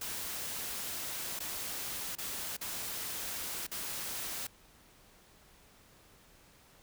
white noise with dropouts, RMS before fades -39 dBFS, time 0.01-4.47 s, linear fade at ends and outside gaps 5 ms, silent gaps 1.392-1.402 / 2.154-2.183 / 2.568-2.611 / 3.668-3.714 s, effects pink hiss -61 dBFS RMS until 6.82 s

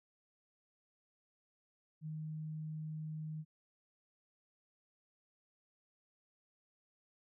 sine tone, 155.56 Hz, D#3, in tune, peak -40 dBFS, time 2.01-3.45 s, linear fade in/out 50 ms, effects none

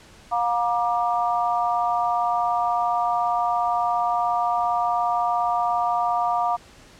harmonic tone, 237.2 Hz, A#3, 30 cents sharp, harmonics 3 / 4 / 5, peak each -22 / -25 / -26 dBFS, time 0.31-6.57 s, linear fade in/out 20 ms, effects pink hiss -49 dBFS RMS until 6.99 s + low-pass 8000 Hz 12 dB/octave

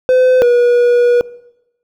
triangle tone pair in turn, 510 / 483.5 Hz, C5 / B4, -44 / -37 cents, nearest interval minor second, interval 93 cents, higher first, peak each -5 dBFS, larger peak neither, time 0.09-0.42 / 0.42-1.21 s, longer second, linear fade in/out 0 ms, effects noise-tail reverb RT60 0.9 s tail -21 dB re dry

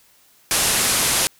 white low-pass noise, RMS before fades -19 dBFS, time 0.51-1.27 s, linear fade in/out 0 ms, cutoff 12000 Hz, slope 48 dB/octave, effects white hiss -55 dBFS RMS until 1.39 s

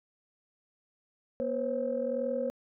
sine tone cluster, 240.9 / 499.4 / 541 Hz, B3 / B4 / C#5, -43 / +19 / -42 cents, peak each -35 / -33 / -31 dBFS, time 1.4-2.5 s, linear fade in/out 0 ms, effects tanh soft clip ceiling -20 dBFS

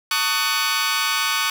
15% pulse chord, D# half-diminished seventh, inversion second, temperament just, 896 / 1120.1 / 1244.5 / 1493.4 Hz, A5 / C#6 / D#6 / F#6, +31 / +18 / 0 / +16 cents, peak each -23 / -17 / -19 / -18 dBFS, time 0.11-1.5 s, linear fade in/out 2 ms, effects none

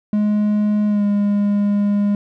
triangle tone with pitch glide, 209.4 to 204.1 Hz, G#3 to G#3, +15 to -30 cents, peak -12 dBFS, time 0.13-2.15 s, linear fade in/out 2 ms, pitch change -45 cents, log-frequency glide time 0.87-1.04 s, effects none

